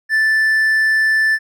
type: tone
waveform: triangle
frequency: 1760 Hz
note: A6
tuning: in tune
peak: -10 dBFS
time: 0.09-1.39 s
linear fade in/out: 50 ms
effects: none